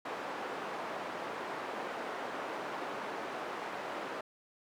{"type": "band-pass noise", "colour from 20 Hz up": "white", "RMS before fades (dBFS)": -40, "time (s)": [0.05, 4.21], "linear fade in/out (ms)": 5, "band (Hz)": [310, 1100], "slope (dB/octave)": 12, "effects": []}